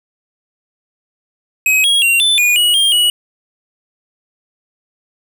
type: tone with pitch steps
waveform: square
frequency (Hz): 2538 / 3297 / 2757 / 3518 / 2447 / 2912 / 3206 / 2923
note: D#7 / G#7 / F7 / A7 / D#7 / F#7 / G7 / F#7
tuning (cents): +34 / -13 / -23 / -1 / -29 / -28 / +38 / -22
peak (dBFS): -10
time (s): 1.66-3.1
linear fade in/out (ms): 2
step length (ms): 180
effects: none